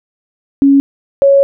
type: tone pair in turn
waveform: sine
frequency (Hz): 277.2 / 554.4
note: C#4 / C#5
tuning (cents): 0 / 0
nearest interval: octave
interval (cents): 1200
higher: second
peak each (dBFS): -4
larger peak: neither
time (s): 0.62-0.8 / 1.22-1.43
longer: second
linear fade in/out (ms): 0
effects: none